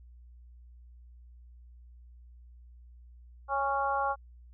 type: harmonic tone with a mistuned harmonic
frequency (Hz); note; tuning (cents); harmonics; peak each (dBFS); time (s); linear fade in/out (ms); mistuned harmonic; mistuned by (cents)
277.2; C#4; 0; 2 / 3 / 4 / 5; -35 / -30 / -32 / -35; 3.48-4.16; 50; 3; -17
effects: added 60 Hz sine -50 dBFS peak until 4.53 s